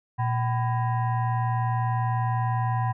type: tone with frequency modulation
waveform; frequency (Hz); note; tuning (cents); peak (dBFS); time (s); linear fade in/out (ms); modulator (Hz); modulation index
sine; 118.2; A#2; +24; -22; 0.18-2.93; 20; 880; 0.84
effects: none